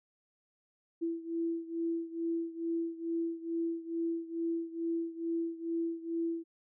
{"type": "beating tone pair", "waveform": "sine", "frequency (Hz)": [332.2, 334.5], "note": ["E4", "E4"], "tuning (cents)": [13, 25], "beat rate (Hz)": 2.3, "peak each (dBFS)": [-34, -37], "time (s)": [1.01, 6.44], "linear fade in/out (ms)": 20, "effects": []}